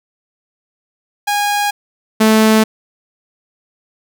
sawtooth tone pair in turn, 821 / 218.7 Hz, G#5 / A3, -20 / -10 cents, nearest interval octave + major seventh, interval 2290 cents, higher first, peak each -10 / -4 dBFS, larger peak second, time 1.27-1.71 / 2.2-2.64 s, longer neither, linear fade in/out 10 ms, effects none

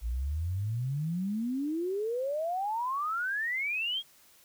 sine exponential sweep, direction up, 54.2 to 3322 Hz, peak -29 dBFS, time 0.01-4.03 s, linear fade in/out 50 ms, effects white hiss -60 dBFS RMS until 4.44 s

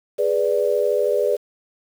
sine chord, G# diminished, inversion none, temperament equal, 415.3 / 493.9 / 587.3 Hz, G#4 / B4 / D5, 0 / 0 / 0 cents, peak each -21 dBFS, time 0.18-1.37 s, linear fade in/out 20 ms, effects 7-bit

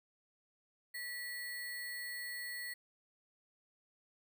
sine tone with sample-and-hold, 1945 Hz, B6, 27 cents flat, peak -40 dBFS, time 0.94-2.74 s, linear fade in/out 10 ms, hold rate 6300 Hz, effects none

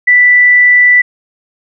sine tone, 1975 Hz, B6, in tune, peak -3 dBFS, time 0.07-1.02 s, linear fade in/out 10 ms, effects none

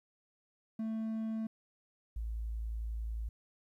triangle / sine tone pair in turn, 221.6 / 55.55 Hz, A3 / A1, +13 / +17 cents, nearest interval 2 octaves, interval 2396 cents, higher first, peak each -32 / -35 dBFS, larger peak first, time 0.79-1.47 / 2.16-3.29 s, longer second, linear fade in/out 5 ms, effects 12-bit

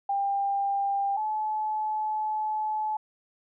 sine tone pair in turn, 796 / 859.9 Hz, G5 / A5, +26 / -40 cents, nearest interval minor second, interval 134 cents, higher second, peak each -24 / -26 dBFS, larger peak first, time 0.09-1.17 / 1.17-2.97 s, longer second, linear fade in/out 5 ms, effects none

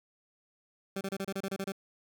20% pulse tone bursts, 194.4 Hz, G3, 14 cents flat, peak -28 dBFS, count 10, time 0.96-1.721 s, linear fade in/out 5 ms, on 50 ms, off 29 ms, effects none

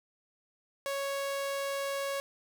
sawtooth tone, 554.4 Hz, C#5, in tune, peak -28 dBFS, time 0.86-2.2 s, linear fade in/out 0 ms, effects none

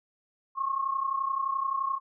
sine tone pair together, 1077.1 / 1108.7 Hz, C6 / C#6, +50 / 0 cents, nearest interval minor second, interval 50 cents, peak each -28 / -32 dBFS, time 0.55-2 s, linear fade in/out 50 ms, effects none

